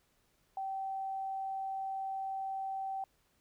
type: tone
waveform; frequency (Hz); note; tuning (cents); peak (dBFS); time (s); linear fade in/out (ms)
sine; 773; G5; -24; -35; 0.57-3.04; 2
effects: pink hiss -73 dBFS RMS until 3.4 s